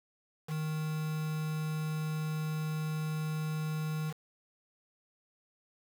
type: tone with quantisation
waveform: triangle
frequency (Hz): 155.56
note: D#3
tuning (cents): 0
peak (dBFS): -30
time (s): 0.47-4.14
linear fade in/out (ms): 50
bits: 7
effects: none